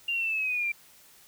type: linear sweep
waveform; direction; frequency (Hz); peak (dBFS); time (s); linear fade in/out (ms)
sine; down; 2800 to 2349; -26; 0.08-0.72; 5
effects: white hiss -56 dBFS RMS until 1.27 s